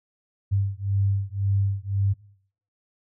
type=beating tone pair; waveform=sine; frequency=98 / 99.9 Hz; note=G2 / G2; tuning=0 / +33 cents; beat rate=1.9 Hz; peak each=-24 dBFS; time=0.51-2.14 s; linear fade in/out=20 ms; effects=noise-tail reverb RT60 0.6 s tail -22 dB re dry